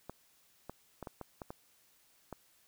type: clicks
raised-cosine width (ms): 1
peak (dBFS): -28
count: 8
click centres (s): 0.096 / 0.696 / 1.027 / 1.072 / 1.213 / 1.418 / 1.505 / 2.327
effects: white hiss -68 dBFS RMS until 2.67 s